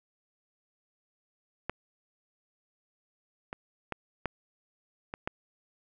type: clicks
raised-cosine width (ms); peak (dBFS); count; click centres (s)
0.5; -16 / -22 / -18 / -15 / -21 / -16; 6; 1.696 / 3.529 / 3.923 / 4.257 / 5.139 / 5.275
effects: none